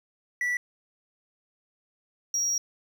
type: tone pair in turn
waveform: triangle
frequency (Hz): 1958 / 5671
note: B6 / F8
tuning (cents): -15 / +26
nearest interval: octave + tritone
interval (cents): 1841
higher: second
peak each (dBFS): -23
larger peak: neither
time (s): 0.41-0.57 / 2.34-2.58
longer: second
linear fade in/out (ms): 2
effects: 10-bit